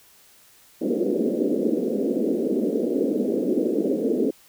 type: band-pass noise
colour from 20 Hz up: pink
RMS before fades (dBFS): -23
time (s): 0.81-4.31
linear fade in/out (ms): 10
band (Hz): 220 to 510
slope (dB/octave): 48
effects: white hiss -54 dBFS RMS until 4.48 s